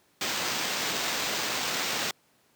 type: noise with sample-and-hold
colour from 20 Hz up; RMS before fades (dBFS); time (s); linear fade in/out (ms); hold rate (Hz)
blue; -30; 0.21-2.11; 2; 11025
effects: pink hiss -65 dBFS RMS until 2.55 s + high-pass 150 Hz 12 dB/octave